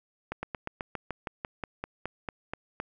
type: slowing click train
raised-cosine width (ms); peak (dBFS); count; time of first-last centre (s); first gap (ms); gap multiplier
0.5; -18; 15; 0.32-2.801; 110; 1.07
effects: none